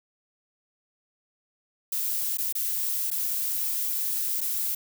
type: noise with dropouts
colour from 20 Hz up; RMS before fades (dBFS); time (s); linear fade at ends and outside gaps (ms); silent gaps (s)
violet; -28; 1.92-4.75; 5; 2.373-2.384 / 2.526-2.551 / 3.104-3.113 / 4.407-4.412
effects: none